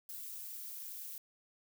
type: noise with amplitude modulation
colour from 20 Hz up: violet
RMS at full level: -42 dBFS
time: 0.09-1.18 s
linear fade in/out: 2 ms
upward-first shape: sine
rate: 222 Hz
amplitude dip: 80%
effects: none